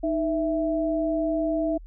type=tone pair together; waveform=sine; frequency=311.1 / 659.3 Hz; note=D#4 / E5; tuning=0 / 0 cents; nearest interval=octave + minor second; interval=1300 cents; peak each=-25 dBFS; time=0.03-1.78 s; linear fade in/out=10 ms; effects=added 41 Hz sine -40 dBFS peak until 1.86 s